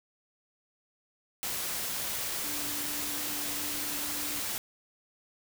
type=tone in noise; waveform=sine; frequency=293.7 Hz; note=D4; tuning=in tune; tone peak=-44 dBFS; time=2.44-4.4 s; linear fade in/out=0 ms; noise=white; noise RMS=-34 dBFS; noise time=1.43-4.58 s; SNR=-13 dB; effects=none